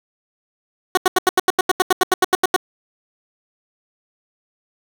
15% pulse tone bursts, 370 Hz, F#4, in tune, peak -5 dBFS, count 16, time 0.95-2.563 s, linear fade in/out 2 ms, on 23 ms, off 83 ms, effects none

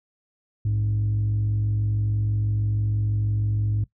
sine tone pair together, 59.11 / 105.3 Hz, A#1 / G#2, +25 / +24 cents, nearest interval minor seventh, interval 999 cents, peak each -29 / -19 dBFS, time 0.65-3.84 s, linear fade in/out 5 ms, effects noise-tail reverb RT60 0.1 s tail -19 dB re dry + tanh soft clip ceiling -18 dBFS

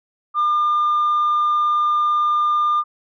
sine tone, 1203 Hz, D6, 41 cents sharp, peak -13 dBFS, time 0.34-2.84 s, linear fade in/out 50 ms, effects tanh soft clip ceiling -13 dBFS

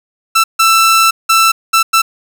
sawtooth tone bursts at uneven times, 1332 Hz, E6, 18 cents sharp, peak -3 dBFS, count 5, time 0.35-0.44 / 0.59-1.11 / 1.29-1.52 / 1.73-1.83 / 1.93-2.02 s, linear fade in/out 10 ms, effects none

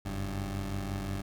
20% pulse tone pair together, 46.25 / 98 Hz, F#1 / G2, 0 / 0 cents, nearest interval octave + minor second, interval 1300 cents, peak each -32 / -30 dBFS, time 0.05-1.22 s, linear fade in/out 10 ms, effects none

